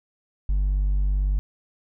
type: tone with hard clipping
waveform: triangle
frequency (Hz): 49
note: G1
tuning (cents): 0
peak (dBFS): -18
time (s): 0.49-1.39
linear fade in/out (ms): 0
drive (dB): 1
effects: none